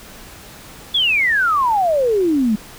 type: exponential sweep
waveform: sine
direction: down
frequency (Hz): 3505 to 204.4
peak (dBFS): -13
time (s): 0.94-2.56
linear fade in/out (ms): 10
effects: pink hiss -39 dBFS RMS until 2.78 s